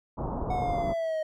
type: low-pass noise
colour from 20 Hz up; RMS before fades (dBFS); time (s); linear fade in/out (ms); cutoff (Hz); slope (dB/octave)
pink; -32; 0.17-0.94; 20; 1100; 48
type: linear sweep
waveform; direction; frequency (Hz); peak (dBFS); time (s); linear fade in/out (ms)
triangle; down; 739 to 622.3; -25; 0.5-1.23; 5
effects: none